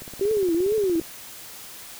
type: click train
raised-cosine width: 2 ms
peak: -26 dBFS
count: 18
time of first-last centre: 0.02-1.014 s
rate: 17.1 Hz
type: tone with vibrato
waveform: sine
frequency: 380 Hz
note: F#4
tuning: 46 cents sharp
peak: -19 dBFS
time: 0.21-1 s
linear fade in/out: 2 ms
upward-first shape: triangle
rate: 2.3 Hz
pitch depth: 280 cents each way
effects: white hiss -41 dBFS RMS until 1.99 s